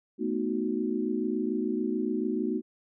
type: chord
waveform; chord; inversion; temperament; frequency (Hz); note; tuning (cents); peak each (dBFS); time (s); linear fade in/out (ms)
sine; B dominant seventh; third; equal; 220 / 246.9 / 311.1 / 370; A3 / B3 / D#4 / F#4; 0 / 0 / 0 / 0; -32; 0.18-2.62; 50
effects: none